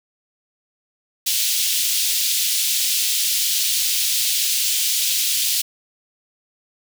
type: high-pass noise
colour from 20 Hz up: pink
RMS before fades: -20 dBFS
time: 1.26-5.62 s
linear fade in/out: 10 ms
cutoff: 3100 Hz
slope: 24 dB/octave
effects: none